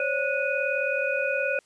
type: tone cluster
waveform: sine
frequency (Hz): 531 / 570 / 1465 / 2488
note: C5 / C#5 / F#6 / D#7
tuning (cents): +25 / +48 / -18 / -1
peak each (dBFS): -29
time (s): 0-1.59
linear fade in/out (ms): 2
effects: white hiss -63 dBFS RMS until 1.65 s + resampled to 22050 Hz